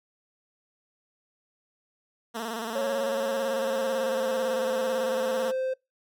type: tone with vibrato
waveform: 10% pulse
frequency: 226.4 Hz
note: A3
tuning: 50 cents sharp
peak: -23 dBFS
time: 2.34-5.52 s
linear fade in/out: 20 ms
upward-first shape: square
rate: 18 Hz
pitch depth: 58 cents each way
type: tone with pitch glide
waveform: triangle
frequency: 548 to 520.5 Hz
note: C#5 to C5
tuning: -20 to -9 cents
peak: -24 dBFS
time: 2.75-5.74 s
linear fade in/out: 10 ms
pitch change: -89 cents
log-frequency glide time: 3.04-4.51 s
effects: noise-tail reverb RT60 0.2 s tail -24 dB re dry